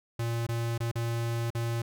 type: tone with dropouts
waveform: square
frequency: 116.54 Hz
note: A#2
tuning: in tune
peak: -29 dBFS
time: 0.19-1.82 s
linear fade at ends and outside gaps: 5 ms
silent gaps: 0.467-0.488 / 0.779-0.803 / 0.915-0.955 / 1.504-1.549 s
effects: none